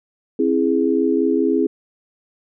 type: chord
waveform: sine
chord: C augmented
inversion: none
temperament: equal with one note detuned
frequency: 265.7 / 329.6 / 415.3 Hz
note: C4 / E4 / G#4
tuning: +27 / 0 / 0 cents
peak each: -19 dBFS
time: 0.39-1.67 s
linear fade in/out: 5 ms
effects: none